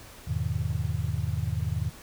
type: chord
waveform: sine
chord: E major seventh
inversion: none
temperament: just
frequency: 82.41 / 103.01 / 123.61 / 154.51 Hz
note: E2 / G#2 / B2 / D#3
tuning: 0 / -14 / +2 / -12 cents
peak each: -31 / -31 / -32 / -33 dBFS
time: 0.27-1.9 s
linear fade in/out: 10 ms
effects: pink hiss -48 dBFS RMS until 2.02 s